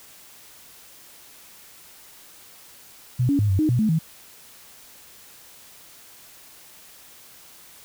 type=tone with pitch steps; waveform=sine; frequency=124.6 / 282.5 / 104 / 95.9 / 309.2 / 122.3 / 216.7 / 160.7 Hz; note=B2 / C#4 / G#2 / G2 / D#4 / B2 / A3 / E3; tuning=+16 / +33 / +3 / -37 / -11 / -16 / -26 / -44 cents; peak=-17 dBFS; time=3.19-3.99 s; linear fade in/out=10 ms; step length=100 ms; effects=white hiss -48 dBFS RMS until 7.84 s